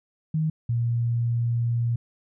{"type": "tone pair in turn", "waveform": "sine", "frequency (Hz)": [157.1, 117.97], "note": ["D#3", "A#2"], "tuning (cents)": [17, 21], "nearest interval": "perfect fourth", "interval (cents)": 496, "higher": "first", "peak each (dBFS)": [-21, -21], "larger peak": "neither", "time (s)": [[0.34, 0.5], [0.69, 1.96]], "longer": "second", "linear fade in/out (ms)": 5, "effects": []}